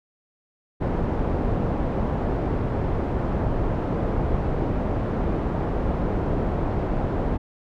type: low-pass noise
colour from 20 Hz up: pink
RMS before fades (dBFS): -24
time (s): 0.8-7.38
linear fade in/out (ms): 20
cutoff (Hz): 730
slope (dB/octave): 12
effects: none